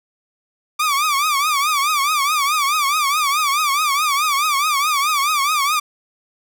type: tone with vibrato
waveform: sawtooth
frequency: 1174.7 Hz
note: D6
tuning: in tune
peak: -12 dBFS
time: 0.79-5.8 s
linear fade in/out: 10 ms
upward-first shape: triangle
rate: 4.7 Hz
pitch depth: 150 cents each way
effects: none